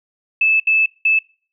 sine tone bursts at uneven times, 2620 Hz, E7, 11 cents flat, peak -11 dBFS, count 3, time 0.41-0.6 / 0.67-0.86 / 1.05-1.19 s, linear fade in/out 5 ms, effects noise-tail reverb RT60 0.4 s tail -23 dB re dry

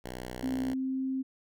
5% pulse tone, 62.1 Hz, B1, 10 cents sharp, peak -27 dBFS, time 0.04-0.74 s, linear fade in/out 10 ms
sine tone with pitch glide, 261.6 to 263.9 Hz, C4 to C4, 0 to +15 cents, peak -29 dBFS, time 0.42-1.23 s, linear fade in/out 20 ms, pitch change +15 cents, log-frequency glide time 0.65-1.04 s
effects none

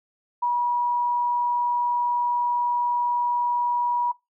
sine tone, 966 Hz, B5, 39 cents flat, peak -20 dBFS, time 0.42-4.12 s, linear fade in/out 10 ms, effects noise-tail reverb RT60 0.2 s tail -21 dB re dry

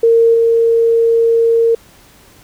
sine tone with level steps, 459.7 Hz, A#4, 24 cents flat, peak -6 / -8 dBFS, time 0.03-1.75 s, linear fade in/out 5 ms, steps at 0.34 s, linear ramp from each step 5 ms, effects pink hiss -45 dBFS RMS until 2.43 s

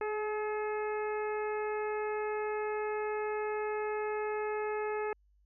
harmonic tone with a mistuned harmonic, 426.8 Hz, G#4, 47 cents sharp, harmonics 1 / 2 / 3 / 4 / 5 / 6, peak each -33 / -39 / -43 / -45 / -47 / -49 dBFS, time 0.01-5.13 s, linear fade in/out 2 ms, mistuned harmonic 1, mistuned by -15 cents, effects added 50 Hz sine -64 dBFS peak until 5.45 s

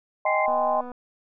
sine chord, Ab major seventh, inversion second, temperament just, 623 / 778.7 / 830.6 / 1038.3 Hz, Eb5 / G5 / Ab5 / C6, +2 / -12 / 0 / -14 cents, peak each -24 / -26 / -29 / -26 dBFS, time 0.25-0.81 s, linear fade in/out 5 ms
sine tone, 2093 Hz, C7, in tune, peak -27 dBFS, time 0.26-0.46 s, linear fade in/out 5 ms
click train, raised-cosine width 1 ms, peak -26 dBFS, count 109, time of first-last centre 0.48-0.917 s, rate 247 Hz
effects none

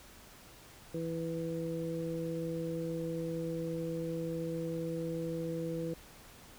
harmonic tone, 164.81 Hz, E3, in tune, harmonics 1 / 2 / 3, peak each -38 / -39 / -38 dBFS, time 0.94-5.94 s, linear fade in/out 5 ms, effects pink hiss -55 dBFS RMS until 6.58 s

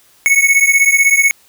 square beating tone pair, 2200 / 2216 Hz, C#7 / C#7, -14 / -1 cents, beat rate 16 Hz, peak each -12 dBFS, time 0.26-1.31 s, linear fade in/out 0 ms, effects white hiss -50 dBFS RMS until 1.48 s

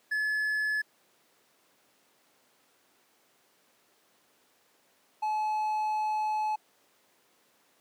triangle tone pair in turn, 1715 / 857.5 Hz, A6 / A5, -45 / -45 cents, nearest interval octave, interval 1200 cents, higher first, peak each -25 dBFS, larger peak neither, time 0.11-0.82 / 5.22-6.56 s, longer second, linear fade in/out 10 ms, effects pink hiss -66 dBFS RMS until 7.8 s + high-pass 300 Hz 12 dB/octave

